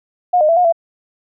sine tone with pitch steps, 718 / 612 / 667 / 717 / 670 Hz, F5 / D#5 / E5 / F5 / E5, +48 / -29 / +20 / +45 / +28 cents, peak -9 dBFS, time 0.33-0.725 s, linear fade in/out 10 ms, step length 79 ms, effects none

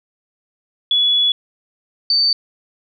sine tone pair in turn, 3400 / 4570 Hz, G#7 / D8, +40 / -48 cents, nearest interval perfect fourth, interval 512 cents, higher second, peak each -12 dBFS, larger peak neither, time 0.91-1.32 / 2.1-2.33 s, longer first, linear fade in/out 2 ms, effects none

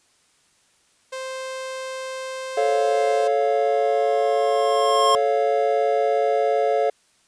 sawtooth tone, 523.3 Hz, C5, in tune, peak -25 dBFS, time 1.12-3.28 s, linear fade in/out 10 ms
triangle chord, A augmented, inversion none, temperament equal with one note detuned, 437.2 / 554.4 / 698.5 Hz, A4 / C#5 / E#5, -11 / 0 / 0 cents, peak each -20 dBFS, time 2.57-6.9 s, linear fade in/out 5 ms
square tone with exponential growth, 1072 Hz, C6, 42 cents sharp, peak -16 dBFS, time 3.4-5.15 s, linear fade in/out 0 ms, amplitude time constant 380 ms
effects white hiss -61 dBFS RMS until 7.27 s + resampled to 22050 Hz

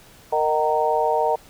harmonic tone with a mistuned harmonic, 154.5 Hz, D#3, 12 cents flat, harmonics 3 / 4 / 5 / 6, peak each -23 / -23 / -23 / -23 dBFS, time 0.32-1.36 s, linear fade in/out 10 ms, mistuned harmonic 5, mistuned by -28 cents, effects pink hiss -49 dBFS RMS until 1.49 s

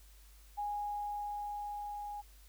sine tone with level ramp, 825 Hz, G#5, 12 cents flat, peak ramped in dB -34 to -40 dBFS, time 0.57-2.22 s, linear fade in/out 20 ms, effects added 50 Hz sine -56 dBFS peak until 2.48 s + white hiss -64 dBFS RMS until 2.48 s

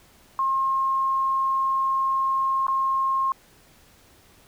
sine tone with dropouts, 1070 Hz, C6, 38 cents sharp, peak -20 dBFS, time 0.39-3.32 s, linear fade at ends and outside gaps 1 ms, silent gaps 2.668-2.682 s, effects pink hiss -55 dBFS RMS until 4.47 s

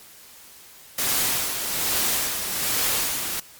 white noise with tremolo, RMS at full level -22 dBFS, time 0.98-3.4 s, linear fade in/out 5 ms, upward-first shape sine, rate 1.2 Hz, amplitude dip 50%, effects white hiss -47 dBFS RMS until 3.59 s + MP3 96 kbps

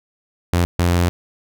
sawtooth tone bursts at uneven times, 87.31 Hz, F2, in tune, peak -10 dBFS, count 2, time 0.53-0.65 / 0.79-1.09 s, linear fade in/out 0 ms, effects none

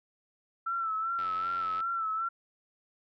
sine tone with vibrato, 1331 Hz, E6, 16 cents sharp, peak -29 dBFS, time 0.66-2.29 s, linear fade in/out 10 ms, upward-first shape sine, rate 2.6 Hz, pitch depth 52 cents each way
click train, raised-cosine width 0.3 ms, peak -29 dBFS, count 56, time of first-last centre 1.19-1.804 s, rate 89.6 Hz
effects none

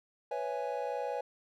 triangle chord, C# minor seventh, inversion third, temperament equal, 493.9 / 554.4 / 659.3 / 830.6 Hz, B4 / C#5 / E5 / G#5, 0 / 0 / 0 / 0 cents, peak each -36 / -36 / -40 / -36 dBFS, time 0.31-1.21 s, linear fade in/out 5 ms, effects none

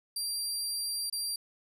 25% pulse tone with dropouts, 4728 Hz, D8, 11 cents sharp, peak -27 dBFS, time 0.16-1.36 s, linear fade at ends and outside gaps 5 ms, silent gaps 1.099-1.125 s, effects none

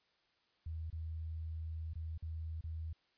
sine tone with dropouts, 80.4 Hz, E2, 43 cents flat, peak -39 dBFS, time 0.66-2.93 s, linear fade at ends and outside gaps 5 ms, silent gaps 0.902-0.927 / 1.935-1.955 / 2.178-2.224 / 2.61-2.639 s, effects white hiss -75 dBFS RMS until 3.17 s + resampled to 11025 Hz

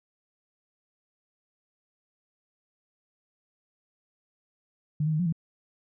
sine tone with pitch steps, 151.1 / 157 / 153.8 / 178.5 / 163 Hz, D3 / D#3 / D#3 / F3 / E3, +50 / +16 / -20 / +38 / -19 cents, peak -23 dBFS, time 5-5.325 s, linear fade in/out 5 ms, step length 65 ms, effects none

